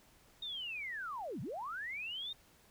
sine linear two-way sweep, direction down then up, 3729 to 104.6 to 3729 Hz, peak -39 dBFS, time 0.42-2.33 s, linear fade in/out 5 ms, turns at 1.41 s, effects pink hiss -65 dBFS RMS until 2.7 s

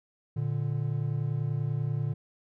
triangle tone pair together, 116.54 / 146.83 Hz, A#2 / D3, 0 / 0 cents, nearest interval major third, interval 400 cents, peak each -28 dBFS, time 0.36-2.14 s, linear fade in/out 10 ms, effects none

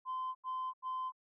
sine tone bursts, 1031 Hz, C6, 26 cents flat, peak -34 dBFS, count 3, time 0.05-1.122 s, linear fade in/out 50 ms, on 300 ms, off 86 ms, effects tanh soft clip ceiling -33 dBFS

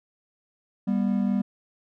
triangle tone pair together, 198 / 242.6 Hz, G3 / B3, +18 / -31 cents, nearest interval major third, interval 351 cents, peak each -21 / -24 dBFS, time 0.87-1.42 s, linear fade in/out 10 ms, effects none

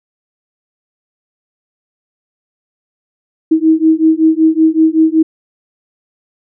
sine beating tone pair, 316.4 / 321.7 Hz, D#4 / E4, +29 / -42 cents, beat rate 5.3 Hz, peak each -10 dBFS, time 3.51-5.23 s, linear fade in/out 10 ms, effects none

